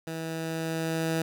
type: tone with level ramp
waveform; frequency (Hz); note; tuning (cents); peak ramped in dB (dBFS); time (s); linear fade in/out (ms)
15% pulse; 162.4; E3; -26; -27 to -19; 0.07-1.22; 2
effects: none